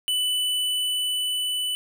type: tone with level ramp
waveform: square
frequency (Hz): 2986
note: F#7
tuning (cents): +15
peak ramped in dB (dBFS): -22 to -25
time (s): 0.08-1.75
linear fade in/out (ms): 0
effects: none